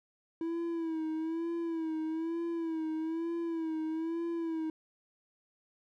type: tone with vibrato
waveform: triangle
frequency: 326.4 Hz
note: E4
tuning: 17 cents flat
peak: -30 dBFS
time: 0.41-4.7 s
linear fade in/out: 2 ms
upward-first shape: sine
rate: 1.1 Hz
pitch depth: 61 cents each way
effects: none